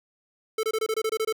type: tone bursts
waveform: square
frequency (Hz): 440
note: A4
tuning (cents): 0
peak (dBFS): -24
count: 10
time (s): 0.58-1.326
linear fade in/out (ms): 5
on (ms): 53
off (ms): 24
effects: none